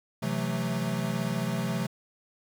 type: chord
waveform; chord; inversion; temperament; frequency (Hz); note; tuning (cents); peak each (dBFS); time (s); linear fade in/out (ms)
square; F# half-diminished seventh; second; equal with one note detuned; 130.81 / 166.83 / 185 / 220; C3 / E3 / F#3 / A3; 0 / +21 / 0 / 0; -34; 0.22-1.87; 10
effects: 10-bit